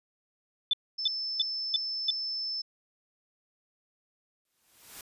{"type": "tone bursts", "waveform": "sine", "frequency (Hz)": 3520, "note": "A7", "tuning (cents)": 0, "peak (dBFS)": -22, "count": 5, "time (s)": [0.71, 2.105], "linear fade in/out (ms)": 2, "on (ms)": 23, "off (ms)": 320}
{"type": "tone", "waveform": "sine", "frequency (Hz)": 5274, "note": "E8", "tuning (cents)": 0, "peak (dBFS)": -31, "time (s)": [0.98, 2.62], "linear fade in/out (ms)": 10}
{"type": "noise with exponential growth", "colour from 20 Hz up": "white", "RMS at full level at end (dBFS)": -42, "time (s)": [4.45, 5.01], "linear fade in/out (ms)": 2, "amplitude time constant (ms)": 120}
{"effects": ["resampled to 32000 Hz"]}